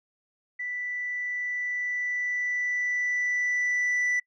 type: tone with level ramp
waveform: sine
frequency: 1975.5 Hz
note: B6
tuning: in tune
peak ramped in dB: -30 to -20 dBFS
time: 0.59-4.2 s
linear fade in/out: 10 ms
effects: noise-tail reverb RT60 0.1 s tail -26 dB re dry + tanh soft clip ceiling -22 dBFS